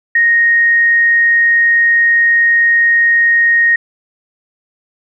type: tone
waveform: sine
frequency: 1864.7 Hz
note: A#6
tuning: in tune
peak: -7 dBFS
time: 0.15-3.76 s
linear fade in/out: 5 ms
effects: none